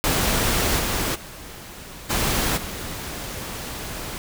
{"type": "noise with level steps", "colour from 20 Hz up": "pink", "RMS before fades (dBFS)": [-21, -24, -39, -22, -32], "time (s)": [0.04, 4.18], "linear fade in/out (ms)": 0, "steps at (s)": [0.78, 1.14, 2.09, 2.56], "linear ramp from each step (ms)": 20, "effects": []}